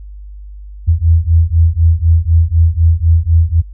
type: beating tone pair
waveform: sine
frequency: 80.7 / 84.7 Hz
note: E2 / E2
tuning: -36 / +48 cents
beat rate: 4 Hz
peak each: -10 dBFS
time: 0.87-3.62 s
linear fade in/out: 20 ms
effects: added 50 Hz sine -28 dBFS peak until 3.73 s